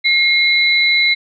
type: tone pair together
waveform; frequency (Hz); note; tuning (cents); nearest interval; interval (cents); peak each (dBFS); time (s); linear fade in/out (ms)
sine; 2141 / 3977; C7 / B7; +39 / +11; major seventh; 1072; -12 / -15; 0.04-1.15; 20
effects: none